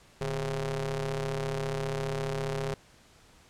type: ring-modulated tone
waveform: sawtooth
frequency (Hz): 130.81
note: C3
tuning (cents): 0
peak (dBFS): -23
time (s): 0.21-2.74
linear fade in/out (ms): 0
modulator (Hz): 279
effects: pink hiss -58 dBFS RMS until 3.49 s + low-pass 9000 Hz 12 dB/octave